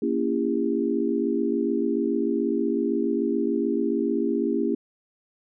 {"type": "chord", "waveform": "sine", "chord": "A# diminished seventh", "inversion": "none", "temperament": "just", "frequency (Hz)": [233.1, 279.7, 335.6, 402.8], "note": ["A#3", "C#4", "E4", "G4"], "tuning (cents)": [0, 16, 31, 47], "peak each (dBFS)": -27, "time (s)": [0.02, 4.75], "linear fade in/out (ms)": 5, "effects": []}